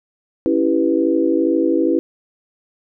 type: chord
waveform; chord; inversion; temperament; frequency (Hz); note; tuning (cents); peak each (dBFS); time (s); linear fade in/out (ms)
sine; C# half-diminished seventh; none; equal; 277.2 / 329.6 / 392 / 493.9; C#4 / E4 / G4 / B4; 0 / 0 / 0 / 0; -20 / -16 / -22 / -21; 0.46-1.99; 0
effects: none